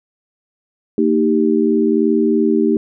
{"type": "chord", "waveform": "sine", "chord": "Eb major", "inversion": "second", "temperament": "equal with one note detuned", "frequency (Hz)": [228.3, 311.1, 392], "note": ["Bb3", "Eb4", "G4"], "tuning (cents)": [-36, 0, 0], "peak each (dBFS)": -16, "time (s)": [0.98, 2.77], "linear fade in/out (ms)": 2, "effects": []}